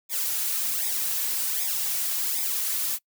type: noise with flanger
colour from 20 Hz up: blue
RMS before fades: -27 dBFS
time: 0.09-2.99 s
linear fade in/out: 50 ms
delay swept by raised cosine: 0.68 to 3.88 ms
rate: 1.3 Hz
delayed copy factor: -0.9
effects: noise-tail reverb RT60 0.1 s tail -24 dB re dry